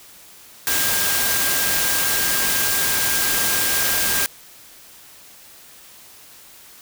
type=tone in noise; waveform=sine; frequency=1605 Hz; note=G6; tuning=40 cents sharp; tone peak=-27 dBFS; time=0.67-4.26 s; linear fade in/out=0 ms; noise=white; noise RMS=-20 dBFS; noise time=0.67-4.26 s; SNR=-10 dB; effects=white hiss -45 dBFS RMS until 6.81 s